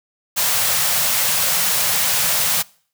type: band-stop noise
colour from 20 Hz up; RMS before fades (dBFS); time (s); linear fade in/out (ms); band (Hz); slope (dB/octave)
white; -18; 0.36-2.63; 20; 210 to 480; 48
effects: noise-tail reverb RT60 0.5 s tail -24 dB re dry + high-pass 100 Hz 12 dB/octave